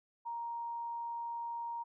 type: tone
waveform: sine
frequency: 936 Hz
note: A#5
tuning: 7 cents sharp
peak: -37 dBFS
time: 0.25-1.84 s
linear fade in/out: 20 ms
effects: none